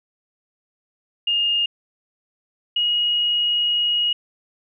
sine tone pair in turn, 2834 / 2889 Hz, F7 / F#7, +25 / -42 cents, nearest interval unison, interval 33 cents, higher second, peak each -17 dBFS, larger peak neither, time 1.27-1.66 / 2.76-4.13 s, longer second, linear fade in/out 5 ms, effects none

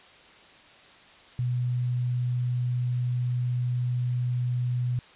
sine tone, 123.47 Hz, B2, in tune, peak -24 dBFS, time 1.39-4.99 s, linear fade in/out 0 ms, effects white hiss -52 dBFS RMS until 5.15 s + resampled to 8000 Hz

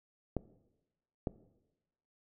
clicks, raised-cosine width 2 ms, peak -19 dBFS, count 2, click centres 0.367 / 1.272 s, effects noise-tail reverb RT60 1.0 s tail -18 dB re dry

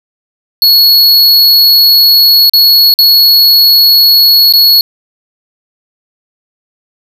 square tone with dropouts, 4356 Hz, C#8, 31 cents flat, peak -3 dBFS, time 0.62-4.81 s, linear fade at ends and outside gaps 1 ms, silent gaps 2.496-2.535 / 2.94-2.988 / 4.525-4.536 s, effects 7-bit

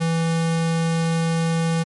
square tone, 164.81 Hz, E3, in tune, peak -19 dBFS, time 0-1.84 s, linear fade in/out 20 ms, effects MP3 48 kbps

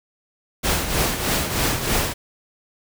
pink noise with tremolo, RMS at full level -19 dBFS, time 0.63-2.14 s, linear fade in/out 20 ms, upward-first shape triangle, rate 3.2 Hz, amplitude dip 65%, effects none

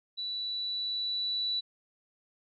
sine tone with level ramp, 3951 Hz, B7, in tune, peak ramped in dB -33 to -28 dBFS, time 0.17-1.61 s, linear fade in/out 20 ms, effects none

